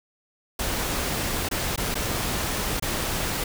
pink noise with dropouts, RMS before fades -27 dBFS, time 0.59-3.44 s, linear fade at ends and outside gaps 5 ms, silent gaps 1.488-1.512 / 1.761-1.776 / 1.944-1.953 / 2.798-2.823 s, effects none

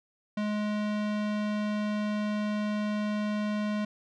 square tone with low-pass filter, 210 Hz, G#3, 19 cents sharp, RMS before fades -30 dBFS, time 0.37-3.85 s, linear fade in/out 5 ms, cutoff 3700 Hz, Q 0.72, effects none

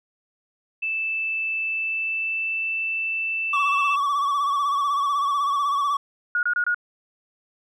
sine tone with pitch glide, 2639 to 2654 Hz, E7 to E7, +1 to +11 cents, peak -23 dBFS, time 0.82-3.96 s, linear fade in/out 10 ms, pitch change +10 cents, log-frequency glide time 1.62-2.69 s
triangle tone with vibrato, 1136 Hz, C#6, 42 cents sharp, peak -18 dBFS, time 3.53-5.97 s, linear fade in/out 5 ms, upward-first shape sine, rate 16 Hz, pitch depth 55 cents each way
sine tone bursts, 1442 Hz, F#6, 45 cents flat, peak -19 dBFS, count 4, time 6.35-6.745 s, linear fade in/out 2 ms, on 80 ms, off 25 ms
effects none

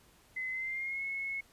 sine tone with pitch glide, 2039 to 2185 Hz, C7 to C#7, -45 to -26 cents, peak -34 dBFS, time 0.36-1.41 s, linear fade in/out 10 ms, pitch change +119 cents, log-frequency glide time 0.51-1.03 s, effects pink hiss -63 dBFS RMS until 1.52 s + resampled to 32000 Hz

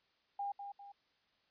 sine tone with echo, 804 Hz, G5, 44 cents sharp, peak -36 dBFS, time 0.39-0.52 s, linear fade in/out 5 ms, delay 200 ms, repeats 2, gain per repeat -7 dB, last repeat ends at 0.92 s, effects white hiss -75 dBFS RMS until 1.5 s + resampled to 11025 Hz

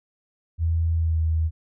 sine tone with pitch glide, 82.41 to 80.25 Hz, E2 to E2, 0 to -46 cents, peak -19 dBFS, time 0.58-1.51 s, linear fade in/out 50 ms, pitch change -46 cents, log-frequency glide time 0.95-1.19 s, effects none

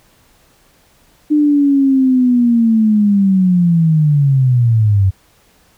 sine linear sweep, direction down, 302.4 to 93.2 Hz, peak -8 dBFS, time 1.3-5.11 s, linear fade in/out 20 ms, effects pink hiss -52 dBFS RMS until 5.77 s

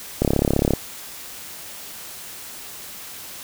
click train, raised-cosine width 2 ms, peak -4 dBFS, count 19, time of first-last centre 0.22-0.736 s, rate 34.9 Hz, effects white hiss -37 dBFS RMS until 3.43 s

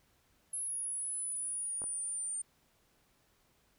sine linear sweep, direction down, 10620 to 8950 Hz, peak -35 dBFS, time 0.53-2.42 s, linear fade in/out 5 ms
clicks, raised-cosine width 1 ms, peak -34 dBFS, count 2, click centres 1.818 / 1.84 s
effects pink hiss -71 dBFS RMS until 3.78 s

